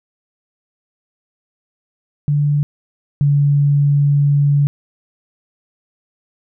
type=tone pair in turn; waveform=sine; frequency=145.9 / 143.31 Hz; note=D3 / D3; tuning=-11 / -42 cents; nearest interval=unison; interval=31 cents; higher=first; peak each=-12 / -10 dBFS; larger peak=second; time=2.28-2.63 / 3.21-4.67 s; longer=second; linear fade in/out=0 ms; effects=none